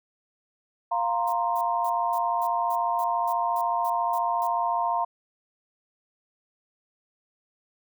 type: chord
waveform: sine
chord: F suspended fourth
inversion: none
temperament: equal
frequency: 698.5 / 932.3 / 1046.5 Hz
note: F5 / Bb5 / C6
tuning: 0 / 0 / 0 cents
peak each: -27 / -26 / -29 dBFS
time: 0.91-5.05 s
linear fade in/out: 10 ms
type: noise bursts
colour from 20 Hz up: violet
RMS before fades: -42 dBFS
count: 12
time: 1.27-4.472 s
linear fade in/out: 5 ms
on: 56 ms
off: 230 ms
effects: none